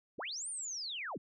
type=linear two-way sweep; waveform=sine; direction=up then down; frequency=73.4 to 9280 to 73.4 Hz; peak=-38 dBFS; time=0.18-1.18 s; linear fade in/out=10 ms; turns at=0.49 s; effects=none